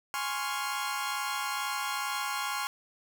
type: chord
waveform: sawtooth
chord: Db major seventh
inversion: second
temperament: equal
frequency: 830.6 / 1046.5 / 1108.7 / 1396.9 Hz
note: Ab5 / C6 / Db6 / F6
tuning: 0 / 0 / 0 / 0 cents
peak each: -33 dBFS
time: 0.14-2.67 s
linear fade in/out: 0 ms
effects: none